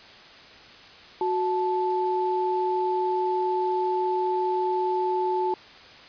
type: tone pair together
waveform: sine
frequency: 367.9 / 875 Hz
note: F#4 / A5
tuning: -10 / -10 cents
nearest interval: octave + minor third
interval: 1500 cents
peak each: -25 dBFS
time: 1.21-5.54 s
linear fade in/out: 2 ms
effects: white hiss -47 dBFS RMS until 6.08 s + resampled to 11025 Hz